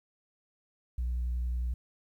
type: tone with vibrato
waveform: sine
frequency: 60.8 Hz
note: B1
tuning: 26 cents flat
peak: -27 dBFS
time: 0.98-1.74 s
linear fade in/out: 5 ms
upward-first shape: sine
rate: 11 Hz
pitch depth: 18 cents each way
effects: tanh soft clip ceiling -27 dBFS + 11-bit